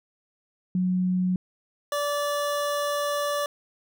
sine / 25% pulse tone pair in turn, 183 / 579.9 Hz, F#3 / D5, -19 / -22 cents, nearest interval octave + minor sixth, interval 1997 cents, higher second, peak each -21 dBFS, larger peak neither, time 0.75-1.36 / 1.92-3.46 s, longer second, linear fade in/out 2 ms, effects none

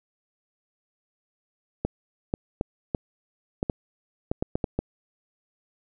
clicks, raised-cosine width 2 ms, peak -11 dBFS, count 11, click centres 1.85 / 2.339 / 2.611 / 2.948 / 3.629 / 3.698 / 4.315 / 4.425 / 4.555 / 4.642 / 4.79 s, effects none

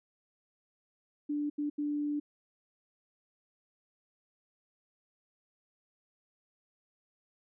sine tone bursts at uneven times, 293.7 Hz, D4, in tune, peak -30 dBFS, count 3, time 1.29-1.5 / 1.58-1.7 / 1.78-2.2 s, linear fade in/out 10 ms, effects none

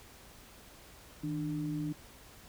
sine tone pair together, 157.5 / 297.3 Hz, D#3 / D4, +21 / +21 cents, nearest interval major seventh, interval 1100 cents, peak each -36 / -35 dBFS, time 1.23-1.93 s, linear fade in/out 10 ms, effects added 50 Hz sine -62 dBFS peak until 2.48 s + pink hiss -55 dBFS RMS until 2.48 s

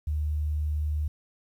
sine tone, 75.5 Hz, D2, 48 cents sharp, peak -25 dBFS, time 0.07-1.08 s, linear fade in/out 5 ms, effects 10-bit

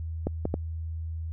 clicks, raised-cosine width 2 ms, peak -13 dBFS, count 3, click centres 0.27 / 0.454 / 0.541 s, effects added 81 Hz sine -31 dBFS peak until 1.32 s

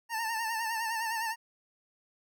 25% pulse tone with vibrato, 902 Hz, A5, 43 cents sharp, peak -27 dBFS, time 0.09-1.36 s, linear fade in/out 50 ms, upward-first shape sine, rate 9.8 Hz, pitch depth 58 cents each way, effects none

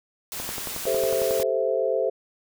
white noise, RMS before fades -33 dBFS, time 0.32-1.43 s, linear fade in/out 0 ms
click train, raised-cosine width 1 ms, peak -19 dBFS, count 12, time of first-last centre 0.4-1.4 s, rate 11 Hz
sine chord, A minor seventh, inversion third, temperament equal, 392 / 440 / 523.3 / 659.3 Hz, G4 / A4 / C5 / E5, 0 / 0 / 0 / 0 cents, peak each -29 / -27 / -24 / -28 dBFS, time 0.86-2.1 s, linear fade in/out 10 ms
effects none

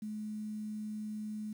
sine tone with quantisation, 213.3 Hz, G#3, 46 cents sharp, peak -37 dBFS, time 0.02-1.53 s, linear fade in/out 5 ms, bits 10, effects none

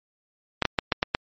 clicks, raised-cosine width 0.3 ms, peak -4 dBFS, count 6, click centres 0.623 / 0.653 / 0.788 / 0.922 / 1.029 / 1.149 s, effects MP3 32 kbps

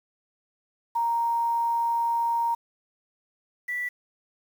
sine tone pair in turn, 932.3 / 1966.4 Hz, A#5 / B6, 0 / -8 cents, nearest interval octave + minor second, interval 1292 cents, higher second, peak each -22 / -27 dBFS, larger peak first, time 0.95-2.55 / 3.68-3.89 s, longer first, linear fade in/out 10 ms, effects 8-bit

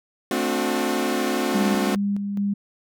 sawtooth chord, D dominant seventh, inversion second, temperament equal with one note detuned, 220 / 261.6 / 293.7 / 362.2 Hz, A3 / C4 / D4 / F#4, 0 / 0 / 0 / -37 cents, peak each -24 / -22 / -25 / -22 dBFS, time 0.31-1.95 s, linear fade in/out 2 ms
sine tone with tremolo, 201.3 Hz, G3, 46 cents sharp, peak -20 dBFS, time 1.54-2.54 s, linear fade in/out 10 ms, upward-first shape square, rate 2.4 Hz, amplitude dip 40%
effects none

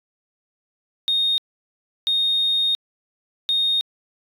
sine tone bursts at uneven times, 3700 Hz, A#7, 14 cents flat, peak -16 dBFS, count 3, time 1.08-1.38 / 2.07-2.75 / 3.49-3.81 s, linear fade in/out 0 ms, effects tanh soft clip ceiling -13 dBFS

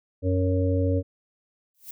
harmonic tone, 92.5 Hz, F#2, in tune, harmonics 1 / 3 / 5 / 6, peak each -22 / -27 / -29 / -30 dBFS, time 0.22-1.03 s, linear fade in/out 50 ms
violet noise with exponential growth, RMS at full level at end -34 dBFS, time 1.74-1.91 s, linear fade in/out 5 ms, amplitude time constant 35 ms
effects none

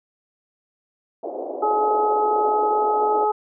white band-pass noise, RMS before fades -30 dBFS, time 1.23-3.25 s, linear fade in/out 5 ms, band 300 to 740 Hz, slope 48 dB/octave
harmonic tone, 424.2 Hz, G#4, 37 cents sharp, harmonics 1 / 2 / 3, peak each -22 / -19 / -27 dBFS, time 1.62-3.32 s, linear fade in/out 10 ms
effects none

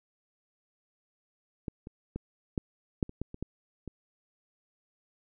clicks, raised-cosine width 3 ms, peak -21 / -29 / -22 / -16 / -13 / -30 / -20 / -28 / -21 / -26 dBFS, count 10, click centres 1.682 / 1.871 / 2.16 / 2.578 / 3.028 / 3.094 / 3.216 / 3.344 / 3.426 / 3.877 s, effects none

